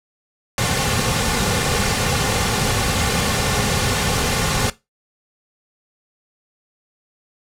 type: noise with comb filter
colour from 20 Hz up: pink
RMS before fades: -19 dBFS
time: 0.58-4.7 s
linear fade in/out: 2 ms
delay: 3.1 ms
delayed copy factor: -0.6
effects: noise-tail reverb RT60 0.2 s tail -17 dB re dry + low-pass 10000 Hz 12 dB/octave